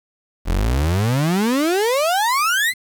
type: exponential sweep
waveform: 35% pulse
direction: up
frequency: 38.89 to 2110 Hz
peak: -14 dBFS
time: 0.45-2.74 s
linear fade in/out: 50 ms
effects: 7-bit